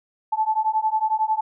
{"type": "beating tone pair", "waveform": "sine", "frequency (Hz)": [866, 877], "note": ["A5", "A5"], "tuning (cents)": [-28, -6], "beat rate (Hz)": 11, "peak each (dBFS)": -22, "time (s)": [0.32, 1.41], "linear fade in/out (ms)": 10, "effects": []}